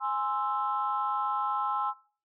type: chord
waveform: sine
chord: Ab augmented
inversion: none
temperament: equal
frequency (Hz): 830.6 / 1046.5 / 1318.5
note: Ab5 / C6 / E6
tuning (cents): 0 / 0 / 0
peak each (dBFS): -31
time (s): 0-1.94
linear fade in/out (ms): 50
effects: noise-tail reverb RT60 0.4 s tail -20 dB re dry + tanh soft clip ceiling -18 dBFS